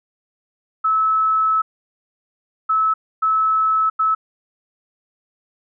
sine tone bursts at uneven times, 1300 Hz, E6, 24 cents flat, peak -14 dBFS, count 4, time 0.84-1.62 / 2.69-2.94 / 3.22-3.9 / 3.99-4.15 s, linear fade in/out 10 ms, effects none

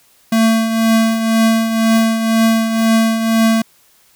square tone with tremolo, 224.7 Hz, A3, 37 cents sharp, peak -9 dBFS, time 0.32-3.62 s, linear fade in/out 5 ms, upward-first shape triangle, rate 2 Hz, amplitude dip 60%, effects white hiss -52 dBFS RMS until 4.15 s

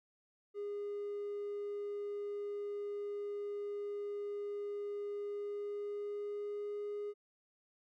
triangle tone with pitch glide, 409.3 to 412.9 Hz, G#4 to G#4, -25 to -10 cents, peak -35 dBFS, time 0.54-7.14 s, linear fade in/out 50 ms, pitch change +15 cents, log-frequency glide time 5.23-6.78 s, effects tanh soft clip ceiling -33 dBFS

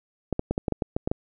clicks, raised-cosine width 2 ms, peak -11 dBFS, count 10, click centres 0.327 / 0.394 / 0.51 / 0.579 / 0.682 / 0.723 / 0.822 / 0.965 / 1.075 / 1.115 s, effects none

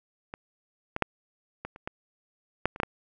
clicks, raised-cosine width 0.5 ms, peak -22 / -15 / -7 / -20 / -30 / -18 / -8 / -25 / -10 / -12 dBFS, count 10, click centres 0.339 / 0.964 / 1.023 / 1.65 / 1.761 / 1.875 / 2.656 / 2.761 / 2.801 / 2.833 s, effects none

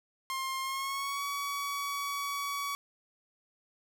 sawtooth tone with pitch glide, 1062 to 1131.7 Hz, C6 to C#6, +25 to +35 cents, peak -29 dBFS, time 0.3-2.75 s, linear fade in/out 0 ms, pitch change +110 cents, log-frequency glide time 0.61-1.24 s, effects none

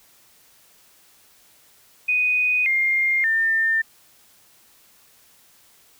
sine tone with pitch steps, 2489 / 2117 / 1801.1 Hz, D#7 / C7 / A6, 0 / +20 / +40 cents, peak -17 dBFS, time 2.08-3.82 s, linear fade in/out 10 ms, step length 580 ms, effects white hiss -55 dBFS RMS until 5.99 s

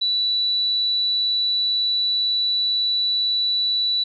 sine tone, 3951 Hz, B7, in tune, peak -18 dBFS, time 0.01-4.04 s, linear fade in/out 10 ms, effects none

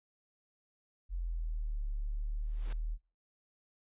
sine exponential two-way sweep, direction down then up, 44.56 to 35.9 to 39.45 Hz, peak -33 dBFS, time 1.09-2.98 s, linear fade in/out 50 ms, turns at 1.85 s
pink noise with exponential growth, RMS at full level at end -47 dBFS, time 2.37-2.73 s, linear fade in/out 5 ms, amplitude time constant 77 ms
effects noise-tail reverb RT60 0.3 s tail -22 dB re dry + resampled to 8000 Hz

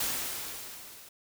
white noise with level ramp, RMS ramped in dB -30 to -51 dBFS, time 0-1.09 s, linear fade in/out 5 ms, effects none

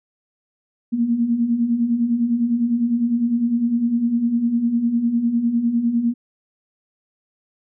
sine beating tone pair, 228 / 237.9 Hz, A#3 / A#3, -38 / +35 cents, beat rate 9.9 Hz, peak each -24 / -17 dBFS, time 0.92-6.14 s, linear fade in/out 20 ms, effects none

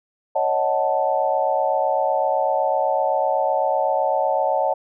sine chord, D# half-diminished seventh, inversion third, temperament equal, 554.4 / 622.3 / 740 / 880 Hz, C#5 / D#5 / F#5 / A5, 0 / 0 / 0 / 0 cents, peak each -23 dBFS, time 0.35-4.74 s, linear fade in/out 10 ms, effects none

